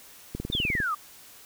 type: click train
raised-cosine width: 3 ms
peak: -19 dBFS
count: 10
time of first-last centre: 0.35-0.802 s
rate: 19.9 Hz
type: exponential sweep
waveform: sine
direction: down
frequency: 3726 to 1155 Hz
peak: -25 dBFS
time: 0.52-0.95 s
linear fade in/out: 10 ms
effects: white hiss -50 dBFS RMS until 1.45 s